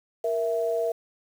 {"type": "tone pair together", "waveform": "sine", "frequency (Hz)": [468, 660], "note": ["A#4", "E5"], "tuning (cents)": [7, 2], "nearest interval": "tritone", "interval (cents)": 595, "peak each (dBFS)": -26, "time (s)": [0.24, 0.92], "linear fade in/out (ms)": 5, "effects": ["8-bit"]}